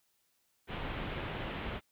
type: low-pass noise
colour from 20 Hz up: pink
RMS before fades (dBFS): -39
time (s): 0.67-1.81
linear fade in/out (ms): 50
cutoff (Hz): 3400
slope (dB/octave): 48
effects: white hiss -75 dBFS RMS until 1.91 s